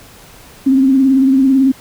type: tone with vibrato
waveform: sine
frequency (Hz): 266.9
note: C4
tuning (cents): +35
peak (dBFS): -7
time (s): 0.66-1.72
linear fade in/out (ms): 10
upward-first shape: triangle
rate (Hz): 18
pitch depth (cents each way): 61
effects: pink hiss -40 dBFS RMS until 1.8 s